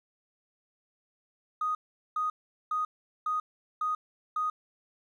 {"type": "tone bursts", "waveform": "triangle", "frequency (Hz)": 1244.5, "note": "D#6", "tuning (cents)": 0, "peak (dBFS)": -23, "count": 6, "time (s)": [1.61, 4.5], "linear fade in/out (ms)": 5, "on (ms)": 140, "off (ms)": 410, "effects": ["tanh soft clip ceiling -25 dBFS"]}